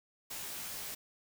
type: noise with comb filter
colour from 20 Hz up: white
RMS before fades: -42 dBFS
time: 0.3-0.95 s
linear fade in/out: 10 ms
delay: 16 ms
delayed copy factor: -0.9
effects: none